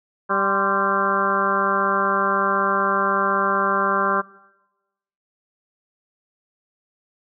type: harmonic tone with a mistuned harmonic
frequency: 196 Hz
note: G3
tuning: in tune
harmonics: 1 / 2 / 3 / 4 / 5 / 6 / 7 / 8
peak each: -30 / -27 / -27 / -30 / -24 / -24 / -24 / -27 dBFS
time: 0.29-4.22 s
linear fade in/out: 20 ms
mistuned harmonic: 5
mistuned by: +94 cents
effects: noise-tail reverb RT60 1.0 s tail -21 dB re dry